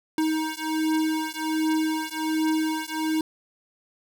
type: beating tone pair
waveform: square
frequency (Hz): 314.3 / 315.6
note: D#4 / D#4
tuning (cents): +18 / +25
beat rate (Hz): 1.3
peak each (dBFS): -27 / -27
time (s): 0.18-3.21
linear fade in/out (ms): 2
effects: none